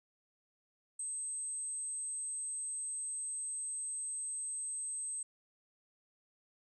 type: tone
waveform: sine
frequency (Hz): 8250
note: C9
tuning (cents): -25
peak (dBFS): -37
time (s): 0.99-5.23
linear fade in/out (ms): 5
effects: none